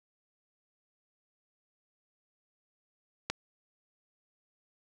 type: click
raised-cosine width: 0.2 ms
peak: -13 dBFS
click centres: 3.3 s
effects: none